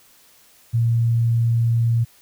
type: tone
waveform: sine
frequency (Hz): 116.3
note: A#2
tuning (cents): -4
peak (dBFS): -15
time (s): 0.73-2.05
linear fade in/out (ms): 20
effects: white hiss -53 dBFS RMS until 2.21 s